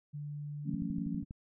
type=tone; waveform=sine; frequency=146.83 Hz; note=D3; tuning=in tune; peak=-38 dBFS; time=0.13-0.77 s; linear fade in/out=20 ms
type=chord; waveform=sine; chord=F# minor seventh; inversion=third; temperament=just; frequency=166.5 / 185 / 222 / 277.5 Hz; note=E3 / F#3 / A3 / C#4; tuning=+18 / 0 / +16 / +2 cents; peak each=-39 dBFS; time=0.64-1.25 s; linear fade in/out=50 ms
type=click train; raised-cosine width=5 ms; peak=-31 dBFS; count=8; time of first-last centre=0.74-1.309 s; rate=12.3 Hz
effects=none